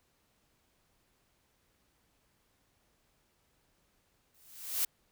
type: noise with exponential growth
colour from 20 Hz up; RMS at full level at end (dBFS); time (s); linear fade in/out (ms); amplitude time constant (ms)
blue; -28; 4.34-4.85; 5; 110
effects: pink hiss -73 dBFS RMS until 5.11 s